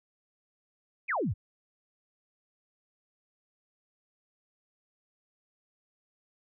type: exponential sweep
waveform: sine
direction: down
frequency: 2637 to 73.3 Hz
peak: -27 dBFS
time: 1.08-1.34 s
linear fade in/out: 20 ms
effects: none